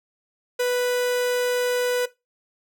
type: tone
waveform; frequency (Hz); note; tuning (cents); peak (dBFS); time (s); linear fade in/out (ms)
45% pulse; 493.9; B4; 0; -20; 0.59-2.06; 10
effects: noise-tail reverb RT60 0.2 s tail -17 dB re dry